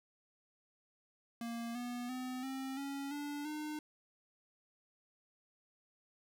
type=tone with pitch steps; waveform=square; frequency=233.1 / 243.6 / 254.5 / 265.9 / 277.8 / 290.3 / 303.3 Hz; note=A#3 / B3 / C4 / C4 / C#4 / D4 / D#4; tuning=0 / -24 / -48 / +28 / +4 / -20 / -44 cents; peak=-40 dBFS; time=1.41-3.79 s; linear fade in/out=2 ms; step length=340 ms; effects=none